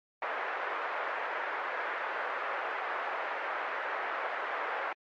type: band-pass noise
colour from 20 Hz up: white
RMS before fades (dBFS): -35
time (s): 0.22-4.93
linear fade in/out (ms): 2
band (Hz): 470 to 1800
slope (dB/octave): 24
effects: MP3 48 kbps